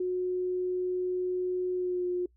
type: tone with pitch glide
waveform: sine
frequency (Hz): 364.3 to 358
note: F#4 to F4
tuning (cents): -27 to +43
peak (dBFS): -27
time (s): 0-2.26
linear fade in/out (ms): 5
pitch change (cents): -30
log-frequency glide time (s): 1.74-2.06
effects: noise-tail reverb RT60 0.1 s tail -23 dB re dry + added 60 Hz sine -61 dBFS peak until 2.36 s